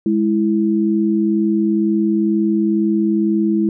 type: tone pair together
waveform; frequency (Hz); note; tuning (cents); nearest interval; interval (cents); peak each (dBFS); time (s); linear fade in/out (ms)
sine; 207.5 / 329.6; G#3 / E4; -1 / 0; minor sixth; 801; -16; 0.06-3.69; 2
effects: none